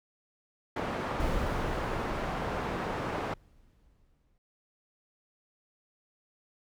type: low-pass noise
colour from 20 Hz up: white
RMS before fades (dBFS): -34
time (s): 0.76-3.34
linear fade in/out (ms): 5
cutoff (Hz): 1000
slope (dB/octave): 12
type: noise with exponential decay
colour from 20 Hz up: brown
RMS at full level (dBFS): -30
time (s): 1.2-4.38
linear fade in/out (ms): 1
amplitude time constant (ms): 690
effects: none